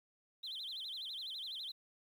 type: tone with vibrato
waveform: sine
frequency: 3563 Hz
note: A7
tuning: 21 cents sharp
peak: -40 dBFS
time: 0.43-1.72 s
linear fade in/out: 10 ms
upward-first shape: sine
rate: 12 Hz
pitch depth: 260 cents each way
effects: tanh soft clip ceiling -38 dBFS + 11-bit